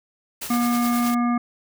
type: noise with tremolo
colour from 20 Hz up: white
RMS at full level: -30 dBFS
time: 0.41-1.15 s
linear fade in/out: 10 ms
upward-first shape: triangle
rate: 9.5 Hz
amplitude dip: 50%
type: harmonic tone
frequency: 240 Hz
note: B3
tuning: 49 cents flat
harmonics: 1 / 3 / 5 / 7 / 9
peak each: -19 / -29 / -27 / -41 / -37 dBFS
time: 0.5-1.38 s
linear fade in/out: 5 ms
effects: none